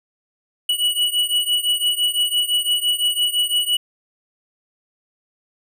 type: beating tone pair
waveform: square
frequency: 2935 / 2940.9 Hz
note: F#7 / F#7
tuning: -15 / -11 cents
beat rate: 5.9 Hz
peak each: -20 / -22 dBFS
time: 0.69-3.77 s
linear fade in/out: 5 ms
effects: none